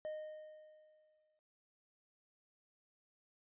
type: tone with exponential decay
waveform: triangle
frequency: 617 Hz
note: D#5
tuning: 15 cents flat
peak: -37 dBFS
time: 0.05-1.39 s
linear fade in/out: 0 ms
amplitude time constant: 290 ms
effects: resampled to 8000 Hz